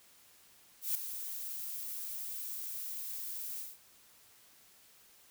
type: noise with ADSR envelope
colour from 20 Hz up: violet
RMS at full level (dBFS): -31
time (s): 0.81-3.78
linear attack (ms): 140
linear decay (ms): 4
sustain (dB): -10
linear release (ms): 190
effects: white hiss -62 dBFS RMS until 5.3 s